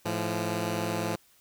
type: tone pair together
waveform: 10% pulse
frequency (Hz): 108.2 / 171.76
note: A2 / F3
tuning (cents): -29 / -29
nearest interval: minor sixth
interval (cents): 800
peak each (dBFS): -23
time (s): 0.05-1.16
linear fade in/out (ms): 10
effects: white hiss -62 dBFS RMS until 1.4 s